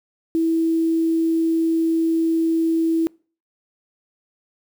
sine tone with quantisation, 327.1 Hz, E4, 13 cents flat, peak -16 dBFS, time 0.35-3.07 s, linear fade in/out 0 ms, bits 7, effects noise-tail reverb RT60 0.4 s tail -26 dB re dry

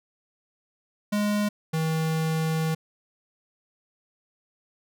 square tone pair in turn, 207.5 / 159.82 Hz, G#3 / D#3, -1 / +47 cents, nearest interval perfect fourth, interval 452 cents, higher first, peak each -23 / -24 dBFS, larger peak first, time 1.12-1.49 / 1.73-2.75 s, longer second, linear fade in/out 10 ms, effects none

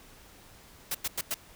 white noise bursts, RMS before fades -31 dBFS, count 4, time 0.91-1.343 s, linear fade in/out 5 ms, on 37 ms, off 95 ms, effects pink hiss -54 dBFS RMS until 1.55 s

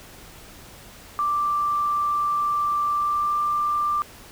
sine tone with pitch glide, 1176 to 1184.9 Hz, D6 to D6, +2 to +15 cents, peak -20 dBFS, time 1.19-4.02 s, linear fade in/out 0 ms, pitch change +13 cents, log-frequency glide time 2.93-3.41 s, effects pink hiss -45 dBFS RMS until 4.31 s

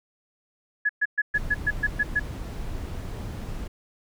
sine tone bursts, 1693 Hz, G#6, 33 cents sharp, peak -19 dBFS, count 9, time 0.85-2.197 s, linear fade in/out 10 ms, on 43 ms, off 120 ms
brown noise, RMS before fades -33 dBFS, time 1.34-3.68 s, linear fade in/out 10 ms
effects none

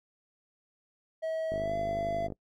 triangle tone with pitch glide, 643 to 675.7 Hz, E5 to E5, -43 to +43 cents, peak -28 dBFS, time 1.22-2.28 s, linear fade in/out 20 ms, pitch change +86 cents, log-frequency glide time 1.53-1.75 s
click train, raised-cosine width 2 ms, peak -25 dBFS, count 42, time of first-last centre 1.52-2.322 s, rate 51.1 Hz
effects noise-tail reverb RT60 0.1 s tail -24 dB re dry

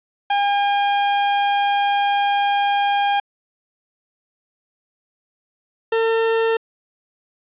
40% pulse tone pair in turn, 808 / 452.2 Hz, G#5 / A4, -48 / +47 cents, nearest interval minor seventh, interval 1005 cents, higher first, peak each -15 dBFS, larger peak neither, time 0.3-3.2 / 5.92-6.57 s, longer first, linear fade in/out 5 ms, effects resampled to 8000 Hz + 8-bit

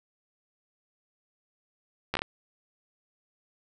slowing click train, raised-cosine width 0.3 ms, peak -12 dBFS, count 5, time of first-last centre 2.14-2.219 s, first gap 13 ms, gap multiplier 1.29, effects none

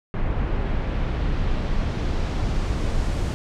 brown noise with low-pass filter sweep, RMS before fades -23 dBFS, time 0.14-3.34 s, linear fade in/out 0 ms, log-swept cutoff 2100 to 8800 Hz, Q 0.96, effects none

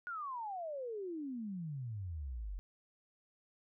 sine exponential sweep, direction down, 1473 to 43.65 Hz, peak -39 dBFS, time 0.07-2.59 s, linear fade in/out 0 ms, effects none

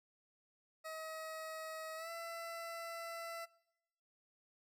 20% pulse tone with pitch glide, 636 to 670.3 Hz, D#5 to E5, +38 to +29 cents, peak -39 dBFS, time 0.84-3.46 s, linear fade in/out 20 ms, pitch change +91 cents, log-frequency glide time 1.96-2.1 s, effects noise-tail reverb RT60 0.9 s tail -22 dB re dry

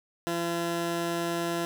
15% pulse tone pair together, 170 / 340 Hz, F3 / F4, -46 / -46 cents, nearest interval octave, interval 1200 cents, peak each -26 dBFS, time 0.27-1.65 s, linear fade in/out 0 ms, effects none

